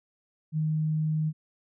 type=tone; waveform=sine; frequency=155.56 Hz; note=D#3; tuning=in tune; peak=-24 dBFS; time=0.52-1.33 s; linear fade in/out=50 ms; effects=none